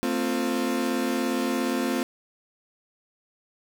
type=chord; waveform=35% pulse; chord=F major; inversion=first; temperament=equal with one note detuned; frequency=224.4 / 261.6 / 349.2 Hz; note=A3 / C4 / F4; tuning=+34 / 0 / 0 cents; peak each=-28 / -25 / -28 dBFS; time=0.03-2.03 s; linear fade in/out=0 ms; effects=none